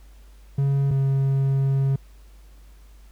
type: tone pair in turn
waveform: triangle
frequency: 138.59 / 136.13 Hz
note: C#3 / C#3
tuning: 0 / -31 cents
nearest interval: unison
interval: 31 cents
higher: first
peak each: -16 dBFS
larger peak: neither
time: 0.58-0.91 / 0.91-1.96 s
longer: second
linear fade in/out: 5 ms
effects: added 50 Hz sine -45 dBFS peak until 3.11 s + pink hiss -59 dBFS RMS until 3.11 s